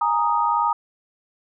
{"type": "chord", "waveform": "sine", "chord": "Ab suspended second", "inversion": "none", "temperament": "equal", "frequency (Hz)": [830.6, 932.3, 1244.5], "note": ["Ab5", "Bb5", "Eb6"], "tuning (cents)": [0, 0, 0], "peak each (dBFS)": [-25, -20, -22], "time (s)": [0.01, 0.73], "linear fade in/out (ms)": 5, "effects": []}